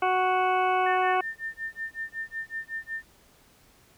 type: harmonic tone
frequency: 370 Hz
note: F#4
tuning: in tune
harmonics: 1 / 2 / 3 / 4 / 6 / 7 / 8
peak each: -29 / -24 / -28 / -32 / -35 / -38 / -44 dBFS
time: 0.02-1.21 s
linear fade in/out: 5 ms
type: tone with tremolo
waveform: sine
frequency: 1800 Hz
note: A6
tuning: 39 cents sharp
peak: -29 dBFS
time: 0.86-3.03 s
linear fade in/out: 5 ms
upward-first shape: sine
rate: 5.4 Hz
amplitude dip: 100%
effects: pink hiss -59 dBFS RMS until 3.97 s

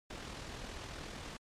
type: noise with amplitude modulation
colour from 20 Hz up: pink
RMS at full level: -43 dBFS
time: 0.1-1.37 s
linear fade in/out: 5 ms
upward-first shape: sine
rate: 40.8 Hz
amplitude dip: 40%
effects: low-pass 6000 Hz 12 dB/octave + MP3 64 kbps

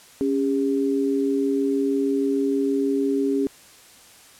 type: tone pair together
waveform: sine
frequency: 277.2 / 403.5 Hz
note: C#4 / G#4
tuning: 0 / -50 cents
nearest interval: tritone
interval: 650 cents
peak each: -21 / -23 dBFS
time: 0.21-3.47 s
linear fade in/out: 0 ms
effects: white hiss -49 dBFS RMS until 4.39 s + low-pass 11000 Hz 12 dB/octave

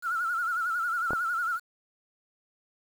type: tone with vibrato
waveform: sine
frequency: 1388 Hz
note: F6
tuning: 11 cents flat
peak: -26 dBFS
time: 0.02-1.6 s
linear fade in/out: 50 ms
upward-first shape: sine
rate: 11 Hz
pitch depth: 92 cents each way
type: clicks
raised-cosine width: 1 ms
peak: -17 dBFS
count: 2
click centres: 1.107 / 1.133 s
effects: 8-bit

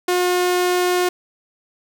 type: tone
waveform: sawtooth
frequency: 359.3 Hz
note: F4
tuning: 49 cents sharp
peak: -12 dBFS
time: 0.08-1.09 s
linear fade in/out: 5 ms
effects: none

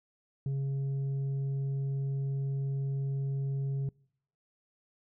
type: tone with tanh clipping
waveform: triangle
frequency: 137.1 Hz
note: C#3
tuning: 19 cents flat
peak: -30 dBFS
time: 0.46-3.89 s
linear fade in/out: 2 ms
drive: 8 dB
effects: noise-tail reverb RT60 0.7 s tail -26 dB re dry

